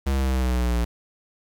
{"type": "exponential sweep", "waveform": "square", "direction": "down", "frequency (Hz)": [68.6, 58.27], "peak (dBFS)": -21, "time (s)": [0.06, 0.85], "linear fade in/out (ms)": 10, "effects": ["8-bit"]}